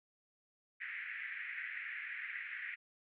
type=band-pass noise; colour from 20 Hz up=white; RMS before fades=-44 dBFS; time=0.8-2.76 s; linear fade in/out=20 ms; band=1700 to 2200 Hz; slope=48 dB/octave; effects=none